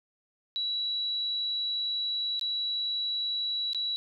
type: tone with dropouts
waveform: sine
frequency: 3917 Hz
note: B7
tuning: 15 cents flat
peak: -28 dBFS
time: 0.56-3.96 s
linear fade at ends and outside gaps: 0 ms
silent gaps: 2.395-2.412 / 3.732-3.747 s
effects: none